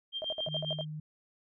sine tone with tremolo, 3178 Hz, G7, 23 cents sharp, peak -31 dBFS, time 0.12-0.85 s, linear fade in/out 50 ms, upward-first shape sine, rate 7.3 Hz, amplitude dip 85%
sine tone bursts, 630 Hz, D#5, 21 cents sharp, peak -33 dBFS, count 8, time 0.22-0.81 s, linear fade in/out 0 ms, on 23 ms, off 58 ms
sine tone, 153.3 Hz, D#3, 25 cents flat, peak -37 dBFS, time 0.47-1 s, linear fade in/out 5 ms
effects none

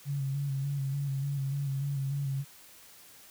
sine tone with vibrato, 138.59 Hz, C#3, in tune, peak -29 dBFS, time 0.05-2.45 s, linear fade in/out 50 ms, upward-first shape square, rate 3.4 Hz, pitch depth 34 cents each way, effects white hiss -54 dBFS RMS until 3.3 s

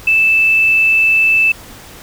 sine tone with quantisation, 2637 Hz, E7, in tune, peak -8 dBFS, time 0.07-1.52 s, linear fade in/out 5 ms, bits 6, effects pink hiss -36 dBFS RMS until 2.02 s

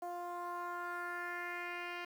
10% pulse tone with low-pass filter sweep, 350.7 Hz, F4, 7 cents sharp, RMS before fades -42 dBFS, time 0.02-2.05 s, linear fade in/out 5 ms, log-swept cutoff 740 to 3100 Hz, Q 2.8, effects 10-bit

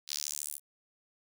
sawtooth tone with high-pass filter sweep, 73.42 Hz, D2, in tune, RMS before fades -38 dBFS, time 0.07-0.6 s, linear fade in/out 50 ms, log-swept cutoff 4300 to 11000 Hz, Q 2.4, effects none

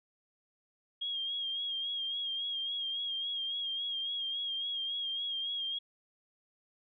sine tone with vibrato, 3254 Hz, G#7, 36 cents flat, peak -33 dBFS, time 1.01-5.79 s, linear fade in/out 10 ms, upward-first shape sine, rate 3.6 Hz, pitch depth 43 cents each way, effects none

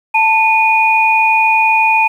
sine tone pair together, 886 / 2462 Hz, A5 / D#7, +12 / -19 cents, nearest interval octave + tritone, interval 1769 cents, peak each -11 dBFS, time 0.14-2.08 s, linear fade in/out 10 ms, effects 7-bit

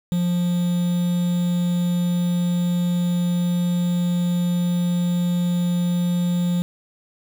triangle tone with quantisation, 175.6 Hz, F3, 10 cents sharp, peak -16 dBFS, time 0.12-6.62 s, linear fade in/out 0 ms, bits 6, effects none

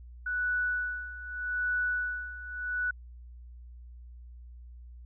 sine tone with tremolo, 1480 Hz, F#6, in tune, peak -26 dBFS, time 0.26-2.91 s, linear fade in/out 5 ms, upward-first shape sine, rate 0.82 Hz, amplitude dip 80%, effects added 60 Hz sine -45 dBFS peak until 5.05 s

